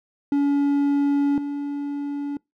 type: tone pair in turn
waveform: triangle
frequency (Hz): 283.8 / 285.8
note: C#4 / D4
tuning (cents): +41 / -47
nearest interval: unison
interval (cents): 12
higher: second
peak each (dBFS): -15 / -23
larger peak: first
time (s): 0.32-1.38 / 1.38-2.37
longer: first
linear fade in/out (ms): 2
effects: noise-tail reverb RT60 0.2 s tail -25 dB re dry